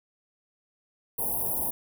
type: band-stop noise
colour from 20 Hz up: white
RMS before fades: -29 dBFS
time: 1.18-1.71 s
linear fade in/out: 10 ms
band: 1000 to 9800 Hz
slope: 96 dB/octave
effects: none